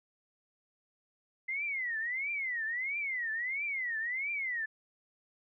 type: tone with vibrato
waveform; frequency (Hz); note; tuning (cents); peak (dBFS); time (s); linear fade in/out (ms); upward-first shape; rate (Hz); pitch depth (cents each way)
sine; 2039; C7; -45; -32; 1.48-4.66; 10; triangle; 1.5; 280
effects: none